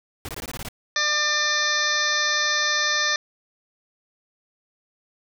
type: noise bursts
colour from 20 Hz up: pink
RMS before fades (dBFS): -33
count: 8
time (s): 0.25-0.686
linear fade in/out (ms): 0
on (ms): 37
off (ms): 20
type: harmonic tone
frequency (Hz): 598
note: D5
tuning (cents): +31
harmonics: 1 / 2 / 3 / 4 / 6 / 7 / 8 / 9 / 10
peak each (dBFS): -34 / -29 / -23 / -34 / -28 / -30 / -32 / -31 / -29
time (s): 0.96-3.16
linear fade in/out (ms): 2
effects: none